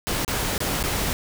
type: noise with dropouts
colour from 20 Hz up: pink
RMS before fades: -25 dBFS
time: 0.07-1.13 s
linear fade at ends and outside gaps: 0 ms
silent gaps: 0.248-0.279 / 0.579-0.604 / 0.828-0.838 s
effects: none